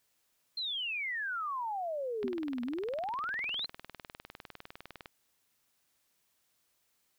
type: exponential two-way sweep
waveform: sine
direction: down then up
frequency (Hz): 4232 to 233.1 to 4232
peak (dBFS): -33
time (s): 0.57-3.66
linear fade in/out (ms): 5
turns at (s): 2.63
type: click train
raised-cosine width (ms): 0.3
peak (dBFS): -28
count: 57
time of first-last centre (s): 2.23-5.058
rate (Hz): 19.8
type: tone with exponential decay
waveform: sine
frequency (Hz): 244.8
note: B3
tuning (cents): -15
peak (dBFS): -30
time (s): 2.24-2.47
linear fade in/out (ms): 2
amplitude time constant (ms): 48
effects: white hiss -75 dBFS RMS until 7.18 s